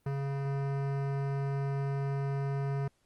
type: tone with hard clipping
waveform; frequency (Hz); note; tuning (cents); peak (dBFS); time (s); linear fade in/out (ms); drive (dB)
sine; 138.59; C#3; 0; -32; 0.06-2.88; 5; 18
effects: pink hiss -73 dBFS RMS until 3.05 s + Opus 32 kbps